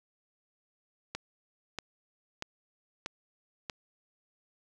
click train, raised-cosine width 0.2 ms, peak -18 dBFS, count 5, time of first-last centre 1.15-3.698 s, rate 1.57 Hz, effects none

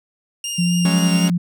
20% pulse tone with vibrato, 2803 Hz, F7, 6 cents sharp, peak -18 dBFS, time 0.44-1.28 s, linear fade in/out 2 ms, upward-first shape triangle, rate 3.9 Hz, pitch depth 20 cents each way
sine tone, 174.61 Hz, F3, in tune, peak -15 dBFS, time 0.58-1.38 s, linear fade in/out 10 ms
45% pulse chord, F# suspended second, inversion none, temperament equal, 185 / 207.7 / 277.2 Hz, F#3 / G#3 / C#4, 0 / 0 / 0 cents, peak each -22 / -24 / -25 dBFS, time 0.85-1.3 s, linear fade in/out 2 ms
effects none

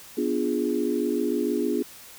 sine chord, B diminished seventh, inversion none, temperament equal, 246.9 / 293.7 / 349.2 / 415.3 Hz, B3 / D4 / F4 / Ab4, 0 / 0 / 0 / 0 cents, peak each -28 dBFS, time 0.17-1.83 s, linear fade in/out 10 ms, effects white hiss -46 dBFS RMS until 2.18 s

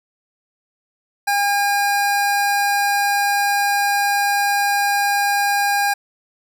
25% pulse tone, 809 Hz, G#5, 46 cents flat, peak -12 dBFS, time 1.27-5.94 s, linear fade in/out 10 ms, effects none

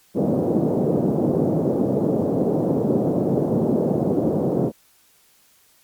pink band-pass noise, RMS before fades -20 dBFS, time 0.14-4.72 s, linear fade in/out 50 ms, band 150 to 560 Hz, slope 24 dB/octave, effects white hiss -57 dBFS RMS until 5.83 s + MP3 96 kbps

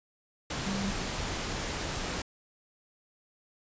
sine tone in noise, 196.4 Hz, G3, 4 cents sharp, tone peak -31 dBFS, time 0.66-0.91 s, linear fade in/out 5 ms, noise pink, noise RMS -34 dBFS, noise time 0.5-2.22 s, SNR 0 dB, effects resampled to 16000 Hz

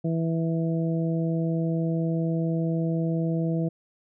harmonic tone, 164.2 Hz, E3, 6 cents flat, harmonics 1 / 2 / 3 / 4, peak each -24 / -30 / -34 / -36 dBFS, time 0.04-3.69 s, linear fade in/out 10 ms, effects none

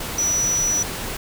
sine tone in noise, 5900 Hz, F#8, 6 cents flat, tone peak -18 dBFS, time 0.18-0.83 s, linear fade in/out 5 ms, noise pink, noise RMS -29 dBFS, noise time 0-1.17 s, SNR +8 dB, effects none

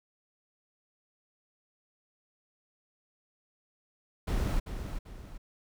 brown noise with echo, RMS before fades -29 dBFS, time 4.27-4.6 s, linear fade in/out 10 ms, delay 390 ms, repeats 2, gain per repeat -8 dB, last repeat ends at 5.38 s, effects none

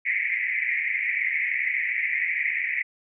white band-pass noise, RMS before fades -26 dBFS, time 0.05-2.83 s, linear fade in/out 20 ms, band 1900 to 2300 Hz, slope 96 dB/octave, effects none

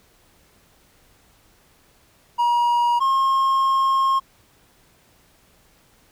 triangle tone pair in turn, 955 / 1073.9 Hz, A#5 / C6, +42 / +45 cents, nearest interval major second, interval 203 cents, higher second, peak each -14 dBFS, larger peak neither, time 2.38-3 / 3-4.2 s, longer second, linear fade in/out 20 ms, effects pink hiss -57 dBFS RMS until 6.11 s

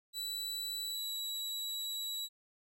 sawtooth tone with pitch glide, 3951 to 3903 Hz, B7 to B7, 0 to -21 cents, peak -34 dBFS, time 0.13-2.29 s, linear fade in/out 50 ms, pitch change -21 cents, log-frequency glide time 0.83-1.18 s, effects none

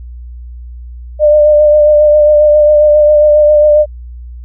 sine tone with vibrato, 599 Hz, D5, 34 cents sharp, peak -3 dBFS, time 1.19-3.86 s, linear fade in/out 50 ms, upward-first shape sine, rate 7.4 Hz, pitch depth 22 cents each way, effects added 60 Hz sine -25 dBFS peak until 4.44 s

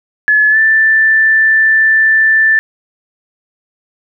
sine tone with pitch glide, 1711 to 1767.3 Hz, A6 to A6, -49 to +7 cents, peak -6 dBFS, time 0.28-2.59 s, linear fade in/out 0 ms, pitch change +56 cents, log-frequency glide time 0.5-0.58 s, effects none

